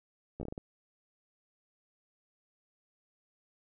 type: slowing click train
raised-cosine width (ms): 2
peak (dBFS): -26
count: 7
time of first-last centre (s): 0.4-0.579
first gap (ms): 13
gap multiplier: 1.33
effects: none